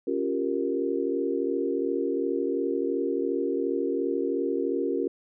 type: chord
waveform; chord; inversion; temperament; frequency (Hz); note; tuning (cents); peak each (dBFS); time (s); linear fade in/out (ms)
sine; G half-diminished seventh; second; equal; 277.2 / 349.2 / 392 / 466.2; Db4 / F4 / G4 / Bb4; 0 / 0 / 0 / 0; -30; 0.07-5.08; 5
effects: none